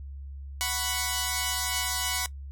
5% pulse chord, F# suspended fourth, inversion none, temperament equal, 740 / 987.8 / 1108.7 Hz, F#5 / B5 / C#6, 0 / 0 / 0 cents, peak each -20 / -18 / -22 dBFS, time 0.61-2.26 s, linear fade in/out 0 ms, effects noise-tail reverb RT60 0.1 s tail -19 dB re dry + added 69 Hz sine -37 dBFS peak until 2.51 s

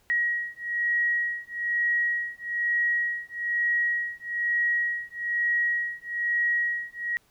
sine beating tone pair, 1900 / 1901.1 Hz, A#6 / A#6, +33 / +34 cents, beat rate 1.1 Hz, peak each -27 dBFS, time 0.1-7.17 s, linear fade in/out 0 ms, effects pink hiss -64 dBFS RMS until 7.3 s

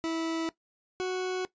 40% pulse tone pair in turn, 326.9 / 369.5 Hz, E4 / F#4, -14 / -2 cents, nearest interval major second, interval 212 cents, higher second, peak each -28 dBFS, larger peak neither, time 0.04-0.49 / 1-1.45 s, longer neither, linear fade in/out 0 ms, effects noise-tail reverb RT60 0.1 s tail -17 dB re dry + resampled to 16000 Hz

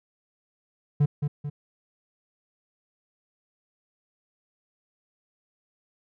triangle tone with echo, 145.8 Hz, D3, 12 cents flat, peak -15 dBFS, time 1-1.06 s, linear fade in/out 10 ms, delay 220 ms, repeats 2, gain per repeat -6 dB, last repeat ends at 1.5 s, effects none

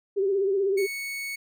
sine tone with vibrato, 392 Hz, G4, in tune, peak -21 dBFS, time 0.16-0.87 s, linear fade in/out 20 ms, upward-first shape sine, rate 16 Hz, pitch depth 63 cents each way
40% pulse tone, 2217 Hz, C#7, in tune, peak -30 dBFS, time 0.77-1.36 s, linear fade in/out 10 ms
effects none

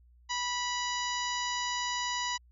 harmonic tone, 981 Hz, B5, 12 cents flat, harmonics 1 / 2 / 3 / 4 / 5 / 6 / 7, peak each -34 / -37 / -39 / -40 / -41 / -42 / -42 dBFS, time 0.29-2.38 s, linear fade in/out 20 ms, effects added 60 Hz sine -57 dBFS peak until 2.51 s

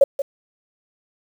sine tone with echo, 554.4 Hz, C#5, in tune, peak -7 dBFS, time 0.01-0.04 s, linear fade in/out 5 ms, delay 180 ms, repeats 1, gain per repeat -11 dB, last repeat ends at 0.22 s, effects 7-bit

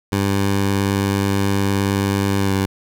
15% pulse tone with pitch glide, 99 to 96.74 Hz, G2 to G2, +18 to -22 cents, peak -10 dBFS, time 0.12-2.66 s, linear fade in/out 5 ms, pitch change -40 cents, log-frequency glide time 2.39-2.53 s, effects none

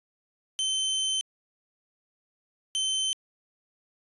sawtooth tone bursts at uneven times, 3085 Hz, G7, 28 cents flat, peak -22 dBFS, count 2, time 0.59-1.21 / 2.75-3.13 s, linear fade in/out 0 ms, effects resampled to 24000 Hz

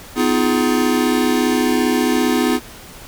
square chord, F half-diminished seventh, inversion second, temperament just, 251.4 / 314.3 / 349.2 / 419.1 Hz, Cb4 / Eb4 / F4 / Ab4, +31 / +18 / 0 / +16 cents, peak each -18 / -21 / -22 / -23 dBFS, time 0.15-2.6 s, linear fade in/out 50 ms, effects pink hiss -38 dBFS RMS until 3.07 s

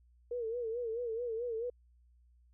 sine tone with vibrato, 466.2 Hz, A#4, in tune, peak -34 dBFS, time 0.31-1.7 s, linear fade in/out 5 ms, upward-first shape sine, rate 4.6 Hz, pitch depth 96 cents each way, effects added 60 Hz sine -62 dBFS peak until 2.53 s

